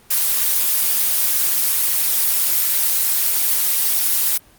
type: noise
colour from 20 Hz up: blue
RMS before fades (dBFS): -17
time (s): 0.1-4.38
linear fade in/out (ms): 10
effects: pink hiss -50 dBFS RMS until 4.58 s + Opus 24 kbps